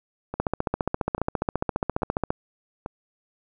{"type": "two click trains", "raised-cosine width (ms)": 1, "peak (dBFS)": [-17, -9], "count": [4, 29], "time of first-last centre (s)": [[0.34, 2.861], [0.4, 2.305]], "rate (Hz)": [1.19, 14.7], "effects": []}